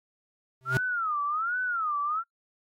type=tone with exponential growth; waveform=square; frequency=129.6 Hz; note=C3; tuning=16 cents flat; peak=-21 dBFS; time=0.61-0.77 s; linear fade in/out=0 ms; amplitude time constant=33 ms
type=tone with vibrato; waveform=sine; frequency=1318.5 Hz; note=E6; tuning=in tune; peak=-26 dBFS; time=0.65-2.24 s; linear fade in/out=50 ms; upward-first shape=sine; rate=1.3 Hz; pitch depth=230 cents each way
effects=noise-tail reverb RT60 0.1 s tail -23 dB re dry + AAC 48 kbps